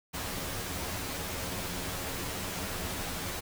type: noise with comb filter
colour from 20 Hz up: pink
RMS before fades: -36 dBFS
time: 0.13-3.41 s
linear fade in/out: 20 ms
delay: 11 ms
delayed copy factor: +0.65
effects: none